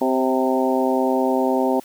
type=harmonic tone with a mistuned harmonic; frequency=130 Hz; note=C3; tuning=11 cents flat; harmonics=2 / 3 / 4 / 5 / 6 / 7; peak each=-21 / -23 / -24 / -25 / -26 / -26 dBFS; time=0.01-1.8 s; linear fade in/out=5 ms; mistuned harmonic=4; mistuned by=+27 cents; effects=white hiss -48 dBFS RMS until 1.84 s